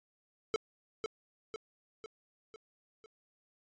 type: tone with echo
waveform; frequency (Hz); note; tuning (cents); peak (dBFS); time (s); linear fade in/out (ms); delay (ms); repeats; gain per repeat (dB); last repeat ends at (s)
square; 440; A4; 0; -29; 0.54-0.56; 0; 500; 5; -5; 3.06
effects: resampled to 16000 Hz